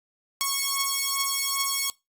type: beating tone pair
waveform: 5% pulse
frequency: 1100 / 1102.5 Hz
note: C#6 / C#6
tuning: -14 / -10 cents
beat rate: 2.5 Hz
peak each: -15 / -16 dBFS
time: 0.41-1.9 s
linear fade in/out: 0 ms
effects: noise-tail reverb RT60 0.2 s tail -21 dB re dry + Opus 48 kbps